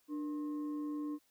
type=tone with frequency modulation; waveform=sine; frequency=296.9 Hz; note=D4; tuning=19 cents sharp; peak=-36 dBFS; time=0.08-1.19 s; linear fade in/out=50 ms; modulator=772 Hz; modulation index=0.29; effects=white hiss -73 dBFS RMS until 1.3 s